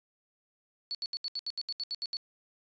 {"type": "tone bursts", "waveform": "sine", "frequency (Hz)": 4435, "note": "C#8", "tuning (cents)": 0, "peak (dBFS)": -32, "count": 12, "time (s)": [0.91, 2.169], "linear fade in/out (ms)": 0, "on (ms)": 38, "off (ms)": 73, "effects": ["resampled to 16000 Hz"]}